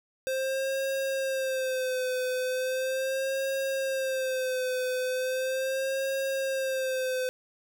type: tone with vibrato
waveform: square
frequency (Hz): 523.3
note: C5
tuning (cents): 0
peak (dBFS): -28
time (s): 0.27-7.29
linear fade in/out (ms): 0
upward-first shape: sine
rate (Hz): 0.38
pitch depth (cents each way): 53
effects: none